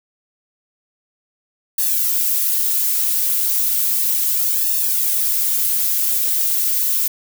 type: noise with flanger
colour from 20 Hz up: violet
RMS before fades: -18 dBFS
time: 1.78-7.08 s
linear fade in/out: 5 ms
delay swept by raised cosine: 1.1 to 5.9 ms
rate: 0.34 Hz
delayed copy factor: +0.9
effects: none